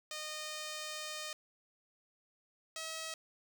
5% pulse tone pair in turn, 614 / 642.3 Hz, D#5 / E5, -23 / -45 cents, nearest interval minor second, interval 78 cents, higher second, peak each -29 / -29 dBFS, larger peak neither, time 0.11-1.33 / 2.76-3.14 s, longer first, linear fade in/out 2 ms, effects none

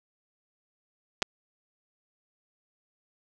clicks, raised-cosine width 0.2 ms, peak -8 dBFS, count 2, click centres 1.221 / 1.226 s, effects none

